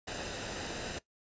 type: noise with comb filter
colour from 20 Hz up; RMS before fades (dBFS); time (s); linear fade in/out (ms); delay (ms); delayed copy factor
pink; -39; 0.07-0.99; 10; 0.9; -0.5
effects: noise-tail reverb RT60 0.1 s tail -17 dB re dry + resampled to 16000 Hz